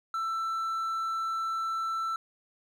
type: tone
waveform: triangle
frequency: 1332 Hz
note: E6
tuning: 18 cents sharp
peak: -27 dBFS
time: 0.14-2.16 s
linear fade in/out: 2 ms
effects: none